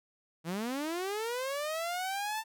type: linear sweep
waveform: sawtooth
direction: up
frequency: 155.56 to 895 Hz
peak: -29 dBFS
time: 0.44-2.44 s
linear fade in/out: 50 ms
effects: none